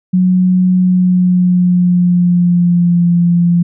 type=tone with pitch glide; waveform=sine; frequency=183.2 to 172.92 Hz; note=F#3 to F3; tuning=-17 to -17 cents; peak=-7 dBFS; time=0.13-3.63 s; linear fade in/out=10 ms; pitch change=-100 cents; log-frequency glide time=0.76-3.08 s; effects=none